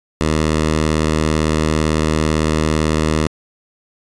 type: tone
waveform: 10% pulse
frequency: 77.9 Hz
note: D#2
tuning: 3 cents sharp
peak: -6 dBFS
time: 0.21-3.27 s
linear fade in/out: 0 ms
effects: resampled to 22050 Hz